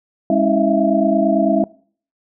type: tone cluster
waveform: sine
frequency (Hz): 204.3 / 273.3 / 323.9 / 647 / 676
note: G#3 / C#4 / E4 / E5 / E5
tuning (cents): -28 / -24 / -30 / -32 / +43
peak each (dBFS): -19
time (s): 0.3-1.64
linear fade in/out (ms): 2
effects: noise-tail reverb RT60 0.5 s tail -23 dB re dry